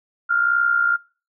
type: tone with amplitude modulation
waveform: sine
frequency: 1400 Hz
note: F6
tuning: 4 cents sharp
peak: -13 dBFS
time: 0.29-0.97 s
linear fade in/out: 20 ms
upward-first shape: sine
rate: 62 Hz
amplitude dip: 65%
effects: noise-tail reverb RT60 0.4 s tail -25 dB re dry